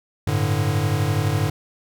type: chord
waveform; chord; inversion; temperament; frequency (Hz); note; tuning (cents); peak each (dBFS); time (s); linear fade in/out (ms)
square; G suspended second; none; equal; 98 / 110 / 146.83; G2 / A2 / D3; 0 / 0 / 0; -24; 0.27-1.5; 5
effects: none